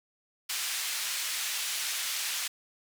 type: band-pass noise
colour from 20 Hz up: pink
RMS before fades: -33 dBFS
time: 0.49-2.48 s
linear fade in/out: 10 ms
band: 2300 to 13000 Hz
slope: 12 dB/octave
effects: none